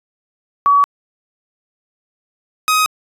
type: tone pair in turn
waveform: sine / sawtooth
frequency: 1135 / 1258.1 Hz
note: C#6 / D#6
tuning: +41 / +19 cents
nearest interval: major second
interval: 178 cents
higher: second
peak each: -8 dBFS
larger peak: neither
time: 0.66-0.84 / 2.68-2.86 s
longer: neither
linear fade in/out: 0 ms
effects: resampled to 32000 Hz